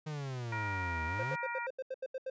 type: exponential two-way sweep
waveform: 45% pulse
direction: down then up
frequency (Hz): 157.1 to 77.78 to 157.1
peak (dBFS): -37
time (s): 0.06-1.36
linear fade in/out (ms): 10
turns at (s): 1.05
type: harmonic tone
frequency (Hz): 473.3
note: A#4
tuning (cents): +26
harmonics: 2 / 3 / 4 / 5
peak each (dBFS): -39 / -41 / -42 / -43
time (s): 0.52-1.67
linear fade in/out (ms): 5
type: tone bursts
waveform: triangle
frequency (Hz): 523.3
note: C5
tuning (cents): 0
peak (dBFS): -33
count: 10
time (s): 1.19-2.3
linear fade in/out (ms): 5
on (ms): 39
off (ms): 80
effects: resampled to 16000 Hz